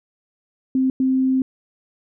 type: tone bursts at uneven times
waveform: sine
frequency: 261.6 Hz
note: C4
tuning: in tune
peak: -15 dBFS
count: 2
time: 0.75-0.9 / 1-1.42 s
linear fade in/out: 2 ms
effects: none